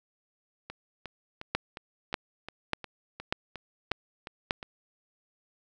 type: two click trains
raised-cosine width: 0.3 ms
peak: -23 / -10 dBFS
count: 12 / 6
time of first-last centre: 0.7-4.629 / 1.55-4.509 s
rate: 2.8 / 1.69 Hz
effects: none